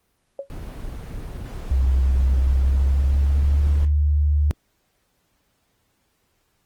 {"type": "tone with exponential decay", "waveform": "sine", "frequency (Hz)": 554.4, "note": "C#5", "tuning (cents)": 0, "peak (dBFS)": -23, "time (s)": [0.39, 0.49], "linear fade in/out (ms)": 2, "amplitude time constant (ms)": 21}
{"type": "noise", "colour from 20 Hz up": "brown", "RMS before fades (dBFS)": -32, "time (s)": [0.5, 3.85], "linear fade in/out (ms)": 0}
{"type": "tone with pitch glide", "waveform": "sine", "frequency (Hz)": [65.41, 73.85], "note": ["C2", "D2"], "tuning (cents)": [0, 10], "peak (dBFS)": -15, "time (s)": [1.71, 4.51], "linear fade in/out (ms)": 0, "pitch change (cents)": 210, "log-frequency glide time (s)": [2.46, 3.9]}
{"effects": ["pink hiss -68 dBFS RMS until 6.65 s", "Opus 24 kbps"]}